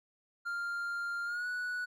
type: tone with pitch glide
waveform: triangle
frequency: 1396.9 to 1474 Hz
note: F6 to F#6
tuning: 0 to -7 cents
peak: -32 dBFS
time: 0.45-1.86 s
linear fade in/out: 20 ms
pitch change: +93 cents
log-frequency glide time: 1.25-1.47 s
effects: none